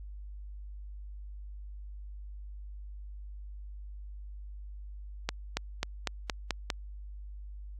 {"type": "accelerating click train", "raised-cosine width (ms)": 0.2, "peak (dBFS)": -12, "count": 7, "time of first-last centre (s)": [5.29, 6.702], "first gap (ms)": 280, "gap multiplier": 0.93, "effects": ["added 50 Hz sine -41 dBFS peak until 7.79 s", "AAC 48 kbps"]}